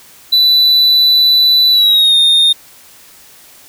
triangle tone with pitch glide, 3978 to 3669 Hz, B7 to A#7, +12 to -28 cents, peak -5 dBFS, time 0.32-2.53 s, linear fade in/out 10 ms, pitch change -140 cents, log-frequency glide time 1.71-2.16 s, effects white hiss -41 dBFS RMS until 3.68 s

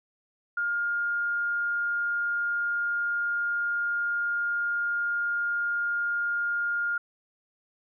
sine tone, 1413 Hz, F6, 20 cents sharp, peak -25 dBFS, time 0.57-6.98 s, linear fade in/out 5 ms, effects none

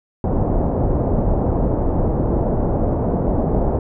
pink low-pass noise, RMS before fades -18 dBFS, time 0.24-3.79 s, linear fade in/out 2 ms, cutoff 750 Hz, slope 24 dB/octave, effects none

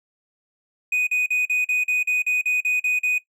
triangle tone bursts, 2489 Hz, D#7, in tune, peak -17 dBFS, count 12, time 0.92-3.182 s, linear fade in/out 5 ms, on 150 ms, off 42 ms, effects noise-tail reverb RT60 0.1 s tail -17 dB re dry

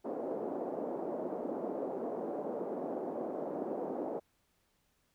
white band-pass noise, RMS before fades -38 dBFS, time 0.04-4.2 s, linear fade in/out 20 ms, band 240 to 630 Hz, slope 24 dB/octave, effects pink hiss -75 dBFS RMS until 5.14 s

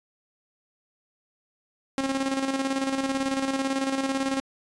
sawtooth tone with tremolo, 269.6 Hz, C#4, 48 cents flat, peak -19 dBFS, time 1.98-4.4 s, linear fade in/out 0 ms, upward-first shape square, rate 18 Hz, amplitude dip 50%, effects resampled to 22050 Hz

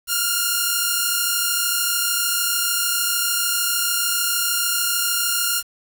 5% pulse tone pair together, 1389.7 / 1423 Hz, F6 / F6, -9 / +32 cents, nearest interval unison, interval 41 cents, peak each -10 dBFS, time 0.07-5.63 s, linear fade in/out 50 ms, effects 7-bit

